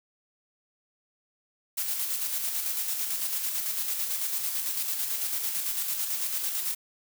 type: noise with tremolo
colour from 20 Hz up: blue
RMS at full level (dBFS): -29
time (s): 1.77-6.75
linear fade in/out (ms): 10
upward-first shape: square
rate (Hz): 9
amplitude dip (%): 35
effects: none